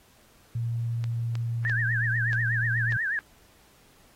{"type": "tone", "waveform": "sine", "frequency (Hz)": 116.7, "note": "A#2", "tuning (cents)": 2, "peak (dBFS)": -26, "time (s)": [0.55, 2.97], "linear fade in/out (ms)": 5}
{"type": "clicks", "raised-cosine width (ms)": 0.2, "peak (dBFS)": -22, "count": 5, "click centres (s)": [1.041, 1.354, 1.697, 2.331, 2.923]}
{"type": "tone with vibrato", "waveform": "sine", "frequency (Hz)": 1700, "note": "G#6", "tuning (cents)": 40, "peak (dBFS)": -25, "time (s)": [1.65, 3.19], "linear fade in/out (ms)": 0, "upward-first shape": "triangle", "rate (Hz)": 8.2, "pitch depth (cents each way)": 200}
{"effects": ["pink hiss -59 dBFS RMS until 4.15 s", "AAC 48 kbps"]}